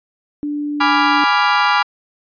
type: tone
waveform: sine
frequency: 293.5 Hz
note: D4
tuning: 1 cent flat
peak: -19 dBFS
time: 0.43-1.24 s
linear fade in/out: 0 ms
type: chord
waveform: 35% pulse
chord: G# diminished seventh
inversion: none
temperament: equal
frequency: 830.6 / 987.8 / 1174.7 / 1396.9 Hz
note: G#5 / B5 / D6 / F6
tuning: 0 / 0 / 0 / 0 cents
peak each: -16 dBFS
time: 0.8-1.83 s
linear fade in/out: 10 ms
effects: resampled to 11025 Hz